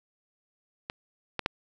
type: clicks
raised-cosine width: 0.3 ms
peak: -17 / -13 / -9 dBFS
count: 3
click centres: 0.899 / 1.393 / 1.461 s
effects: none